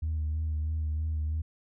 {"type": "tone with vibrato", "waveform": "sine", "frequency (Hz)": 77.78, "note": "D#2", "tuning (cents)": 0, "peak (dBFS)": -26, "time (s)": [0.02, 1.42], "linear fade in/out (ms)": 10, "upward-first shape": "sine", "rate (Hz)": 3.1, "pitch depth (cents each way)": 31, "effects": ["tanh soft clip ceiling -25 dBFS"]}